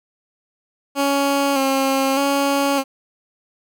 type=tone with vibrato; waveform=15% pulse; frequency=274.4 Hz; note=C#4; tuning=17 cents flat; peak=-10 dBFS; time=0.95-2.84 s; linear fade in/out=50 ms; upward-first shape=square; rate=0.82 Hz; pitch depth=31 cents each way; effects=none